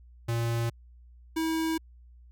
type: tone pair in turn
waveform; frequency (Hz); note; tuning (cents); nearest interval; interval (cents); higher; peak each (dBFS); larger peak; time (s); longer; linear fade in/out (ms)
square; 116.54 / 322.5; A#2 / E4; 0 / -38; octave + tritone; 1762; second; -27; neither; 0.28-0.7 / 1.36-1.78; neither; 10
effects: added 60 Hz sine -50 dBFS peak until 2.31 s